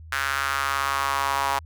sawtooth tone with high-pass filter sweep, 138 Hz, C#3, 7 cents flat, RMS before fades -25 dBFS, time 0.12-1.59 s, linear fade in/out 5 ms, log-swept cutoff 1500 to 920 Hz, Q 3.6, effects added 80 Hz sine -40 dBFS peak until 1.65 s

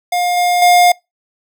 square tone with level steps, 710 Hz, F5, 28 cents sharp, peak -14 / -12 / -7 dBFS, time 0.12-0.92 s, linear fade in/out 5 ms, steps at 0.37 / 0.62 s, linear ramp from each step 2 ms, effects noise-tail reverb RT60 0.2 s tail -24 dB re dry

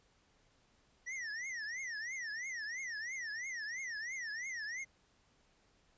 square tone with vibrato, 1903 Hz, A#6, 35 cents sharp, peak -40 dBFS, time 1.06-4.85 s, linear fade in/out 20 ms, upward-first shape triangle, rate 3 Hz, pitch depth 240 cents each way, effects pink hiss -71 dBFS RMS until 5.97 s + resampled to 16000 Hz

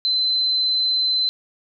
sine tone, 4059 Hz, B7, 47 cents sharp, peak -17 dBFS, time 0.05-1.29 s, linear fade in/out 0 ms, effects none

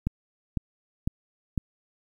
click train, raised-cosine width 5 ms, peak -13 dBFS, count 4, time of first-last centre 0.07-1.578 s, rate 1.99 Hz, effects 9-bit

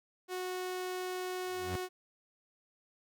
sawtooth tone, 366.9 Hz, F#4, 15 cents flat, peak -32 dBFS, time 0.28-1.89 s, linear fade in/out 50 ms
sawtooth tone with exponential growth, 91 Hz, F#2, 28 cents flat, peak -29 dBFS, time 1.45-1.76 s, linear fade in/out 0 ms, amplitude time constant 66 ms
effects none

